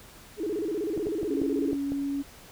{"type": "tone with vibrato", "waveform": "sine", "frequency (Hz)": 370, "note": "F#4", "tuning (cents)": 0, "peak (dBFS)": -27, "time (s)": [0.37, 1.76], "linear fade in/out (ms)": 50, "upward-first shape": "square", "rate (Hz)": 16, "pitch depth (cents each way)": 220}
{"type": "clicks", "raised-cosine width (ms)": 2, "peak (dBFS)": -22, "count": 6, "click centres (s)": [0.976, 1.069, 1.231, 1.417, 1.731, 1.92]}
{"type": "tone with pitch glide", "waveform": "sine", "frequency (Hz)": [278.4, 280.3], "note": ["C#4", "C#4"], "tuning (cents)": [8, 19], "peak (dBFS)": -27, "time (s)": [1.29, 2.23], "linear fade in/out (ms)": 20, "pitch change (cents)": 11, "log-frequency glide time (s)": [1.54, 1.6]}
{"effects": ["pink hiss -50 dBFS RMS until 2.51 s"]}